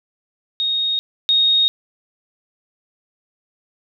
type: tone pair in turn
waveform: sine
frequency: 3729 / 3729 Hz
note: A#7 / A#7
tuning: 0 / 0 cents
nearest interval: unison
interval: 0 cents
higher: neither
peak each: -17 / -12 dBFS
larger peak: second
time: 0.6-0.99 / 1.29-1.68 s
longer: neither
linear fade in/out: 0 ms
effects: none